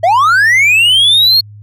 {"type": "linear sweep", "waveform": "triangle", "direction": "up", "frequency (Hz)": [622.3, 4348], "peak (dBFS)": -4, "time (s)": [0.03, 1.41], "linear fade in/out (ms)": 10, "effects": ["added 104 Hz sine -31 dBFS peak until 1.62 s"]}